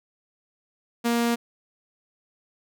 sawtooth tone, 235.3 Hz, A#3, 16 cents sharp, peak -17 dBFS, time 1.04-1.36 s, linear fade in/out 20 ms, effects none

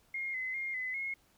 sine tone with pitch steps, 2136 / 2038 / 2127 / 2022 / 2162 Hz, C7 / C7 / C7 / B6 / C#7, +35 / -46 / +28 / +40 / -44 cents, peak -34 dBFS, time 0.14-1.14 s, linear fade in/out 5 ms, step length 200 ms, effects pink hiss -68 dBFS RMS until 1.37 s

